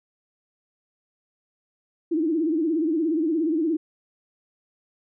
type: tone with vibrato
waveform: sine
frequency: 320 Hz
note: D#4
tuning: 49 cents sharp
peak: -20 dBFS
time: 2.11-3.77 s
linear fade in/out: 10 ms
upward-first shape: sine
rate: 17 Hz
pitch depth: 120 cents each way
effects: none